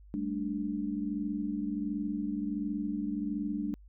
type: chord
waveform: sine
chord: G suspended second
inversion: none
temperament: equal with one note detuned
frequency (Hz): 198.62 / 220 / 293.7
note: G3 / A3 / D4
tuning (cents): +23 / 0 / 0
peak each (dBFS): -36 / -36 / -34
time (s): 0.14-3.74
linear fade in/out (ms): 0
effects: added 50 Hz sine -51 dBFS peak until 3.88 s